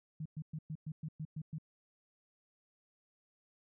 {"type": "tone bursts", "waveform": "sine", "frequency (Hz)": 155.56, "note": "D#3", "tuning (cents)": 0, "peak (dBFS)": -38, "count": 9, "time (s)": [0.2, 1.584], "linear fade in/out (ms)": 5, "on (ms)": 56, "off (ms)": 110, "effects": []}